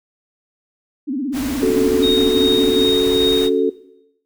sine tone with vibrato, 271.5 Hz, C#4, 36 cents flat, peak -19 dBFS, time 1.07-2.86 s, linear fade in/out 20 ms, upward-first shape sine, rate 17 Hz, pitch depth 180 cents each way
pink noise, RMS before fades -29 dBFS, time 1.32-3.5 s, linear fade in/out 50 ms
sine chord, F# minor, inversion second, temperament equal, 277.2 / 370 / 440 Hz, C#4 / F#4 / A4, 0 / 0 / 0 cents, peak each -20 / -17 / -16 dBFS, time 1.62-3.7 s, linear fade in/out 10 ms
sine tone with tremolo, 3729 Hz, A#7, in tune, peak -15 dBFS, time 2.02-3.5 s, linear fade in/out 20 ms, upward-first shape triangle, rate 2.6 Hz, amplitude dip 60%
effects noise-tail reverb RT60 0.8 s tail -17 dB re dry

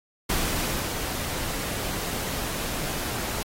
pink noise with ADSR envelope, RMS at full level -25 dBFS, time 0.29-3.43 s, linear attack 11 ms, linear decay 600 ms, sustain -6 dB, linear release 4 ms, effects AAC 48 kbps

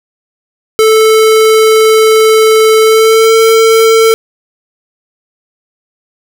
square tone with pitch glide, 438.7 to 448.4 Hz, A4 to A4, -5 to +33 cents, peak -4 dBFS, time 0.79-4.14 s, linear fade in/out 0 ms, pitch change +38 cents, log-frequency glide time 2.8-3.35 s, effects none

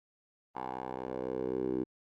10% pulse tone with band-pass filter sweep, 64 Hz, C2, 38 cents flat, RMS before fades -36 dBFS, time 0.55-1.84 s, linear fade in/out 10 ms, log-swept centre 830 to 340 Hz, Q 3.8, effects Opus 24 kbps

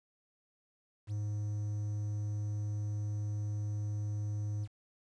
triangle tone with quantisation, 104.4 Hz, G#2, 10 cents sharp, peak -31 dBFS, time 1.07-4.68 s, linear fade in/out 50 ms, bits 10, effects resampled to 22050 Hz

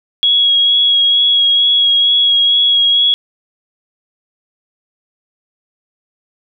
sine tone with vibrato, 3322 Hz, G#7, in tune, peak -8 dBFS, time 0.23-3.14 s, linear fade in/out 0 ms, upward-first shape sine, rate 2.2 Hz, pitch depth 15 cents each way, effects none

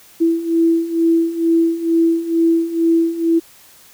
sine beating tone pair, 330 / 332.2 Hz, E4 / E4, +2 / +13 cents, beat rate 2.2 Hz, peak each -18 / -14 dBFS, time 0.2-3.4 s, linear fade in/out 20 ms, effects white hiss -46 dBFS RMS until 3.93 s

